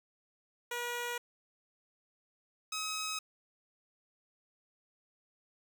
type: tone pair in turn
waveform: 10% pulse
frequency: 481.1 / 1274 Hz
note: B4 / D#6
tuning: -45 / +41 cents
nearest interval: octave + perfect fourth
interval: 1686 cents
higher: second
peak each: -27 dBFS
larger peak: neither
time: 0.71-1.18 / 2.72-3.19 s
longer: neither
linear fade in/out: 5 ms
effects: none